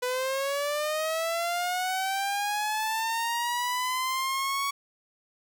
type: linear sweep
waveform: sawtooth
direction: up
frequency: 493.9 to 1122 Hz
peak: -23 dBFS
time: 0.02-4.71 s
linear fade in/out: 10 ms
effects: none